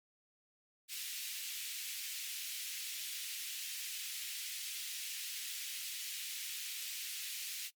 pink high-pass noise, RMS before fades -43 dBFS, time 0.88-7.71 s, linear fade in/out 50 ms, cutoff 2400 Hz, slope 24 dB/octave, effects noise-tail reverb RT60 0.1 s tail -21 dB re dry + Opus 48 kbps

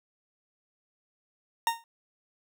40% pulse tone with exponential decay, 923 Hz, A#5, 17 cents flat, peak -19 dBFS, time 1.67-1.84 s, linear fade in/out 1 ms, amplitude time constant 35 ms, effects none

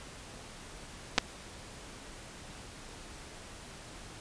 clicks, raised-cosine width 0.2 ms, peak -6 dBFS, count 2, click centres 1.18 / 1.184 s, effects pink hiss -48 dBFS RMS until 4.2 s + resampled to 22050 Hz

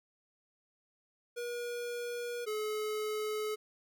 square tone pair in turn, 480.1 / 427.7 Hz, B4 / A4, -49 / -49 cents, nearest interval major second, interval 200 cents, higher first, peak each -37 / -34 dBFS, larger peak second, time 1.36-2.46 / 2.46-3.56 s, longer neither, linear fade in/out 20 ms, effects none

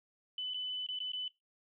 sine tone with dropouts, 3005 Hz, F#7, 26 cents sharp, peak -35 dBFS, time 0.38-1.28 s, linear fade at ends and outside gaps 2 ms, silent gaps 0.537-0.543 / 0.865-0.887 / 0.989-1.002 / 1.119-1.133 s, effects noise-tail reverb RT60 0.2 s tail -19 dB re dry

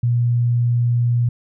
sine tone, 120 Hz, B2, 49 cents flat, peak -14 dBFS, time 0.03-1.29 s, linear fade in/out 5 ms, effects none

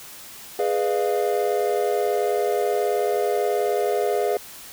triangle chord, F half-diminished seventh, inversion first, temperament equal with one note detuned, 415.3 / 493.9 / 607 / 698.5 Hz, Ab4 / Cb5 / Eb5 / F5, 0 / 0 / -43 / 0 cents, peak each -21 / -24 / -26 / -24 dBFS, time 0.59-4.37 s, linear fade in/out 2 ms, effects white hiss -41 dBFS RMS until 4.72 s

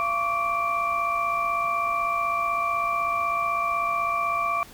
sine tone cluster, 683 / 1104 / 1160 / 2358 Hz, F5 / C#6 / D6 / D7, -39 / -7 / -22 / +6 cents, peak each -31 / -32 / -24 / -31 dBFS, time 0-4.63 s, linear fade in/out 0 ms, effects pink hiss -47 dBFS RMS until 4.73 s

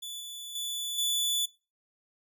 sawtooth tone with level steps, 3467 Hz, A7, 26 cents flat, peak -34 / -36 / -29 / -23 dBFS, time 0.02-1.46 s, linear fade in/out 10 ms, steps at 0.2 / 0.55 / 0.98 s, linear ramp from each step 5 ms, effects noise-tail reverb RT60 0.3 s tail -21 dB re dry

